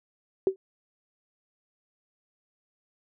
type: tone with exponential decay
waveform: sine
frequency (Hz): 382.6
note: G4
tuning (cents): -42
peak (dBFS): -15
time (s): 0.47-0.56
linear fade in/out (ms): 1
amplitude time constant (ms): 19
effects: none